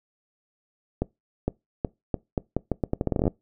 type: accelerating click train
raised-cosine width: 2 ms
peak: -10 dBFS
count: 19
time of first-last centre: 1.02-3.279 s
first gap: 460 ms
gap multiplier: 0.8
effects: noise-tail reverb RT60 0.2 s tail -23 dB re dry